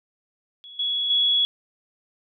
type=tone with level steps; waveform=sine; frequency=3366 Hz; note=G#7; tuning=23 cents sharp; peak=-40 / -22 / -17 dBFS; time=0.64-1.45 s; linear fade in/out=0 ms; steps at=0.79 / 1.1 s; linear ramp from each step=5 ms; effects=none